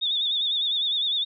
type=tone with vibrato; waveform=sine; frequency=3574 Hz; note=A7; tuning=26 cents sharp; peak=-22 dBFS; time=0.01-1.25 s; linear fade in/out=20 ms; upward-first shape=sine; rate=9.9 Hz; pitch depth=87 cents each way; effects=none